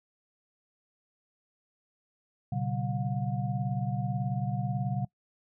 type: tone cluster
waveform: sine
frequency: 121.2 / 139.5 / 190.6 / 717 Hz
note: B2 / C#3 / G3 / F5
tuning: -32 / +11 / -48 / +45 cents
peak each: -32 / -32 / -35 / -39 dBFS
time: 2.52-5.05 s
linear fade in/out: 5 ms
effects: noise-tail reverb RT60 0.1 s tail -22 dB re dry